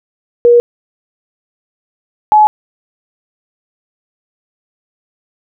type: tone pair in turn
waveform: sine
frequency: 477.6 / 851 Hz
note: A#4 / G#5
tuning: +42 / +42 cents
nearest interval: minor seventh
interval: 1000 cents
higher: second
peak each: -3 dBFS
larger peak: neither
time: 0.45-0.6 / 2.32-2.47 s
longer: neither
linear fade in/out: 0 ms
effects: none